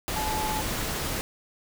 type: tone in noise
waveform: sine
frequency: 862 Hz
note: A5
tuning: 36 cents flat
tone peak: -29 dBFS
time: 0.16-0.61 s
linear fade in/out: 0 ms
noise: pink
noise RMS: -30 dBFS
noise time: 0.08-1.21 s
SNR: -2 dB
effects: none